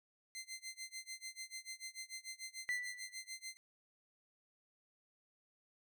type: tone with tremolo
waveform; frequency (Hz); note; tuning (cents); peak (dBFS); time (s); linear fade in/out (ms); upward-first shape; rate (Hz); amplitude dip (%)
15% pulse; 2074; C7; -16; -37; 0.35-3.57; 0; sine; 6.8; 95
type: tone with exponential decay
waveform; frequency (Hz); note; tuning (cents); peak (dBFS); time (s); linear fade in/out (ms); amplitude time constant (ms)
sine; 1973; B6; -2; -33; 2.69-3.34; 0; 140
effects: none